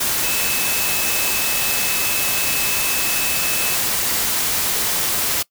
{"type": "tone in noise", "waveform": "sine", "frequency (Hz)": 2597, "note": "E7", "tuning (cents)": -26, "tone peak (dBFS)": -26, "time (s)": [0.23, 3.76], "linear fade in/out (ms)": 10, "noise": "white", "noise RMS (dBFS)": -20, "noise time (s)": [0, 5.43], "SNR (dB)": -9, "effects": ["noise-tail reverb RT60 0.1 s tail -22 dB re dry"]}